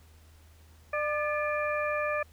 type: harmonic tone with a mistuned harmonic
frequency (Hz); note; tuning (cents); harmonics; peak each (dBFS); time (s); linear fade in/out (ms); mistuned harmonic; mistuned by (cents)
598; D5; +31; 1 / 2 / 3 / 4; -30 / -33 / -35 / -36; 0.93-2.23; 5; 3; -53
effects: added 79 Hz sine -54 dBFS peak until 2.32 s + pink hiss -62 dBFS RMS until 2.32 s